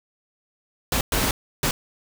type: noise bursts at uneven times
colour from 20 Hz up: pink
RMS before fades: -22 dBFS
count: 3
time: 0.92-1.01 / 1.12-1.31 / 1.63-1.71 s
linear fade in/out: 2 ms
effects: none